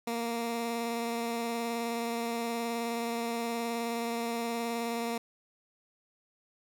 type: tone with vibrato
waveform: 15% pulse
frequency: 233.1 Hz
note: A#3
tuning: in tune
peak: -25 dBFS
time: 0.07-5.18 s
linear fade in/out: 5 ms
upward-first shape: sine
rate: 19 Hz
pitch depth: 17 cents each way
effects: none